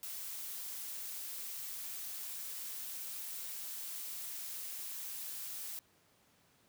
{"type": "noise with amplitude modulation", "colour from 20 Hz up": "blue", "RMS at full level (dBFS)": -42, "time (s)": [0.03, 5.79], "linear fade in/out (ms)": 0, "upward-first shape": "sine", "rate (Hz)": 202, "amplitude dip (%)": 30, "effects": ["pink hiss -69 dBFS RMS until 6.68 s", "high-pass 100 Hz 12 dB/octave"]}